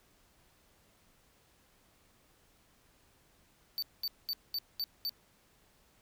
square tone bursts, 4569 Hz, D8, 48 cents flat, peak -33 dBFS, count 6, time 3.78-5.094 s, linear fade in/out 0 ms, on 44 ms, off 210 ms, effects pink hiss -67 dBFS RMS until 6.01 s

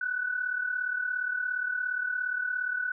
sine tone pair together, 1480 / 1517.2 Hz, F#6 / F#6, 0 / +43 cents, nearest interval unison, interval 43 cents, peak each -29 / -34 dBFS, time 0.01-2.92 s, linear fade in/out 5 ms, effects none

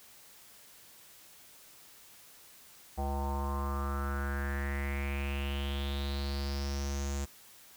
square tone with low-pass filter sweep, 69.8 Hz, C#2, 13 cents sharp, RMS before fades -34 dBFS, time 2.97-7.26 s, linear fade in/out 20 ms, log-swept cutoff 770 to 7300 Hz, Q 6.6, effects white hiss -56 dBFS RMS until 7.76 s

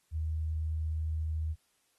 sine tone, 78.8 Hz, D#2, 23 cents sharp, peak -30 dBFS, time 0.11-1.56 s, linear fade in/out 50 ms, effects white hiss -73 dBFS RMS until 1.98 s + AAC 32 kbps

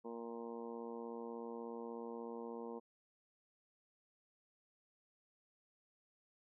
harmonic tone, 116.54 Hz, A#2, in tune, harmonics 2 / 3 / 4 / 5 / 6 / 7 / 8 / 9, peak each -49 / -52 / -47 / -58 / -60 / -58 / -55 / -59 dBFS, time 0.04-2.8 s, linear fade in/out 20 ms, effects none

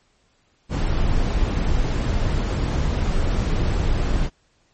brown noise, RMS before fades -20 dBFS, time 0.69-4.3 s, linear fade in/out 50 ms, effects pink hiss -63 dBFS RMS until 4.73 s + MP3 32 kbps

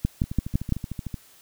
two click trains, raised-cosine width 5 ms, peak -18 / -9 dBFS, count 13 / 5, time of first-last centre 0.24-1.142 / 0.05-0.723 s, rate 13.3 / 5.94 Hz, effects white hiss -54 dBFS RMS until 1.41 s

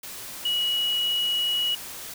sine tone in noise, 2913 Hz, F#7, 28 cents flat, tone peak -22 dBFS, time 0.45-1.75 s, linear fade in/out 5 ms, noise white, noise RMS -38 dBFS, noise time 0.03-2.14 s, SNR +13 dB, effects none

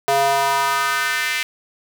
square tone with high-pass filter sweep, 138.1 Hz, C#3, 6 cents flat, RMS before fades -19 dBFS, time 0.08-1.43 s, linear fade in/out 0 ms, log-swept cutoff 590 to 2200 Hz, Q 2.7, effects none

